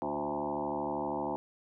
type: tone with frequency modulation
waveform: sine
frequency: 587.3 Hz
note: D5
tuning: in tune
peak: -31 dBFS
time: 0.02-1.36 s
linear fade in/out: 0 ms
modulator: 72.8 Hz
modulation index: 5.1
effects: none